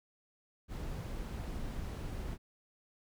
brown noise, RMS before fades -40 dBFS, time 0.68-2.38 s, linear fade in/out 50 ms, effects none

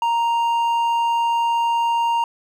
sine tone with hard clipping, 932.3 Hz, A#5, in tune, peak -18 dBFS, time 0.02-2.24 s, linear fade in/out 2 ms, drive 5 dB, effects none

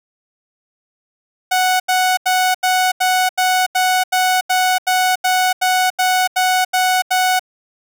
sawtooth tone bursts, 740 Hz, F#5, in tune, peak -9 dBFS, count 16, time 1.51-7.395 s, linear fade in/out 10 ms, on 290 ms, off 83 ms, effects none

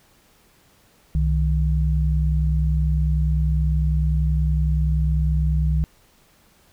sine tone pair together, 64.93 / 155.56 Hz, C2 / D#3, -13 / 0 cents, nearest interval octave + minor third, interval 1513 cents, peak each -18 / -22 dBFS, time 1.15-5.84 s, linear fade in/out 0 ms, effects pink hiss -57 dBFS RMS until 6.72 s

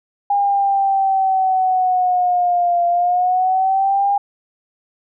sine linear two-way sweep, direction down then up, 810 to 692 to 810 Hz, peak -13 dBFS, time 0.3-4.18 s, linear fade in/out 5 ms, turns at 2.86 s, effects none

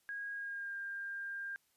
sine tone with pitch glide, 1639 to 1599.7 Hz, G#6 to G6, -23 to +35 cents, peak -39 dBFS, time 0.09-1.56 s, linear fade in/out 0 ms, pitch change -42 cents, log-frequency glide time 0.33-0.76 s, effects white hiss -75 dBFS RMS until 1.76 s + resampled to 32000 Hz

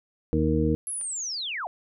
harmonic tone, 77.78 Hz, D#2, in tune, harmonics 1 / 2 / 3 / 4 / 6, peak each -27 / -27 / -28 / -26 / -27 dBFS, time 0.33-0.75 s, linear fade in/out 0 ms
sine linear sweep, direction down, 11175 to 630 Hz, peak -29 dBFS, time 0.87-1.67 s, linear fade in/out 0 ms
click, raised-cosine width 0.3 ms, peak -33 dBFS, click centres 1.013 s
effects none

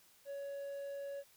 triangle tone, 560 Hz, C#5, 18 cents sharp, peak -39 dBFS, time 0.25-1.24 s, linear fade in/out 50 ms, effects white hiss -66 dBFS RMS until 1.36 s

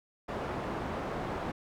white low-pass noise, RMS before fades -36 dBFS, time 0.28-1.52 s, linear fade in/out 10 ms, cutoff 850 Hz, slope 12 dB/octave, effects none

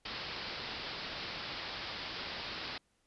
white low-pass noise, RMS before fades -42 dBFS, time 0.05-2.78 s, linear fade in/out 5 ms, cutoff 5100 Hz, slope 96 dB/octave, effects pink hiss -75 dBFS RMS until 3.06 s + resampled to 24000 Hz

